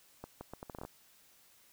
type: accelerating click train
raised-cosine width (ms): 1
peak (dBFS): -29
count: 10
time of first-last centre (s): 0.24-0.85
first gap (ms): 170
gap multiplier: 0.74
effects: white hiss -64 dBFS RMS until 1.72 s